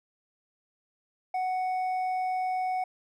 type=tone with hard clipping; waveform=sine; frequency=742 Hz; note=F#5; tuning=5 cents sharp; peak=-28 dBFS; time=1.34-2.84 s; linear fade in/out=5 ms; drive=4 dB; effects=none